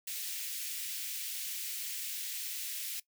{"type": "high-pass noise", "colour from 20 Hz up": "white", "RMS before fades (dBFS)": -39, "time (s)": [0.07, 3], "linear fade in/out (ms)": 5, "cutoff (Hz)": 2100, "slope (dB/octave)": 24, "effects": ["noise-tail reverb RT60 0.1 s tail -19 dB re dry"]}